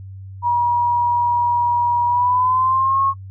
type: tone with pitch glide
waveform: sine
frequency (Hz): 959 to 1088.9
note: A#5 to C#6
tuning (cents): +49 to -31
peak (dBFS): -14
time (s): 0.42-3.14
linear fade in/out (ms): 50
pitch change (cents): +220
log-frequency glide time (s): 2.06-3.02
effects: noise-tail reverb RT60 0.1 s tail -24 dB re dry + added 96 Hz sine -32 dBFS peak until 3.3 s

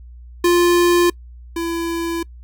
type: tone pair in turn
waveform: square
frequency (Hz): 349.2 / 335.7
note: F4 / E4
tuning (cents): 0 / +32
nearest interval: minor second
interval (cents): 68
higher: first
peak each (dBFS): -12 / -21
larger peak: first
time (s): 0.44-1.1 / 1.56-2.23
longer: second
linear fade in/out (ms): 5
effects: noise-tail reverb RT60 0.1 s tail -25 dB re dry + added 60 Hz sine -36 dBFS peak until 2.43 s

